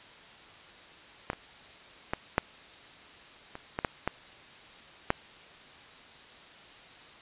clicks, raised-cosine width 0.5 ms, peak -14 / -23 / -13 / -7 / -25 / -15 / -11 / -12 / -8 dBFS, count 9, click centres 1.301 / 1.332 / 2.135 / 2.381 / 3.554 / 3.789 / 3.848 / 4.076 / 5.104 s, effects white hiss -51 dBFS RMS until 7.21 s + resampled to 8000 Hz

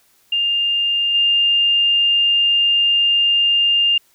sine tone with level steps, 2806 Hz, F7, 8 cents sharp, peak -15 / -12 dBFS, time 0.32-3.98 s, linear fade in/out 5 ms, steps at 1.14 s, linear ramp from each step 10 ms, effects white hiss -57 dBFS RMS until 4.14 s

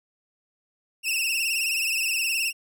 sawtooth tone with vibrato, 2665 Hz, E7, 18 cents sharp, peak -20 dBFS, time 1.03-2.53 s, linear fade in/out 50 ms, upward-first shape triangle, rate 19 Hz, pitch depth 97 cents each way, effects none

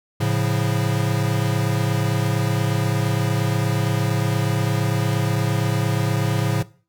square chord, A augmented, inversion none, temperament equal, 110 / 138.59 / 174.61 Hz, A2 / C#3 / E#3, 0 / 0 / 0 cents, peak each -22 / -23 / -27 dBFS, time 0.2-6.63 s, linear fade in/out 10 ms, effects noise-tail reverb RT60 0.4 s tail -19 dB re dry

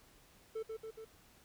triangle tone with echo, 443.1 Hz, A4, 12 cents sharp, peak -35 dBFS, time 0.55-0.63 s, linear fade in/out 10 ms, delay 140 ms, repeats 3, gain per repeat -3 dB, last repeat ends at 1.05 s, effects pink hiss -64 dBFS RMS until 1.44 s

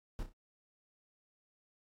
brown noise with echo, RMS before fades -38 dBFS, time 0.19-0.23 s, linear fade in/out 0 ms, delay 31 ms, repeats 3, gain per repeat -8 dB, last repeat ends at 0.323 s, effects AAC 48 kbps

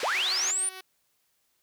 pink band-pass noise, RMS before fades -35 dBFS, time 0-0.51 s, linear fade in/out 2 ms, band 1300 to 5200 Hz, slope 12 dB/octave
sine linear sweep, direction up, 397.4 to 9500 Hz, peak -25 dBFS, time 0.03-0.69 s, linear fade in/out 2 ms
5% pulse tone with tremolo, 375.7 Hz, F#4, 26 cents sharp, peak -28 dBFS, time 0.14-0.81 s, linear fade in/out 5 ms, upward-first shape triangle, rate 6.6 Hz, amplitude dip 40%
effects white hiss -72 dBFS RMS until 1.62 s

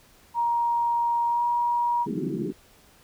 sine tone with pitch glide, 942 to 954 Hz, A#5 to A#5, +18 to +40 cents, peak -21 dBFS, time 0.34-2.07 s, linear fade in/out 50 ms, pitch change +22 cents, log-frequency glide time 1.28-1.42 s
white band-pass noise, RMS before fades -29 dBFS, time 2.06-2.53 s, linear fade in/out 10 ms, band 140 to 400 Hz, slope 96 dB/octave
effects pink hiss -56 dBFS RMS until 3.03 s

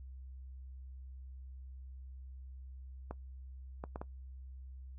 clicks, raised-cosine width 1 ms, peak -27 dBFS, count 4, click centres 3.11 / 3.839 / 3.959 / 4.015 s, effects noise-tail reverb RT60 0.1 s tail -19 dB re dry + added 65 Hz sine -46 dBFS peak until 4.98 s

